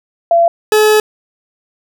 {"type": "tone pair in turn", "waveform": ["sine", "40% pulse"], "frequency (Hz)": [679, 427.7], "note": ["F5", "A4"], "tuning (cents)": [-49, -49], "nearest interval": "minor sixth", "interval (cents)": 800, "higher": "first", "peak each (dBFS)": -6, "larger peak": "neither", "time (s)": [[0.31, 0.48], [0.72, 1]], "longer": "second", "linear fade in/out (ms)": 2, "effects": []}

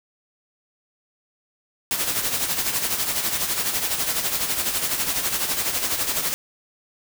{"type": "noise with tremolo", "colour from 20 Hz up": "white", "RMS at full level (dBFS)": -22, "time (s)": [1.91, 6.34], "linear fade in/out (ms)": 0, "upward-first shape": "sine", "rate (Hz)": 12, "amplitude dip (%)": 55, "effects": []}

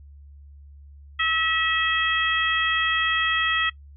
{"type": "harmonic tone with a mistuned harmonic", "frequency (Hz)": 649, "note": "E5", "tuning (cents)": -27, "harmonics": [2, 3, 4, 5], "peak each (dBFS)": [-26, -24, -28, -26], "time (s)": [1.19, 3.7], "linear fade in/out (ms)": 10, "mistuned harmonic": 3, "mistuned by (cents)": -16, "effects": ["noise-tail reverb RT60 0.1 s tail -21 dB re dry", "added 71 Hz sine -43 dBFS peak until 3.96 s"]}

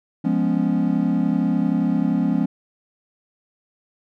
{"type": "chord", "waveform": "triangle", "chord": "C# dominant seventh", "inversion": "first", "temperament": "equal", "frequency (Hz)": [174.61, 207.7, 246.9, 277.2], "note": ["E#3", "G#3", "B3", "C#4"], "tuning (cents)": [0, 0, 0, 0], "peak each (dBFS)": -21, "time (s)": [0.24, 2.46], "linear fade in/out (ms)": 10, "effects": []}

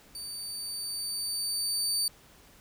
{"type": "tone with level ramp", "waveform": "25% pulse", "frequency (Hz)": 4596, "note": "D8", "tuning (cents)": -38, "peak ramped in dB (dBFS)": [-33, -21], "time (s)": [0.15, 2.08], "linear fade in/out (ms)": 2, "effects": ["pink hiss -57 dBFS RMS until 2.6 s"]}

